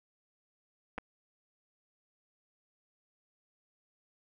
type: clicks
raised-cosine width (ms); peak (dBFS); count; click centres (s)
0.5; -23; 2; 0.98 / 0.984
effects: none